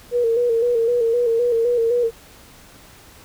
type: tone with vibrato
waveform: sine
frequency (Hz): 470.8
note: A#4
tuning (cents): +17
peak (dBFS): -15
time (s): 0.11-2.11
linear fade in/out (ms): 50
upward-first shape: square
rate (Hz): 3.9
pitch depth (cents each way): 49
effects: pink hiss -46 dBFS RMS until 3.24 s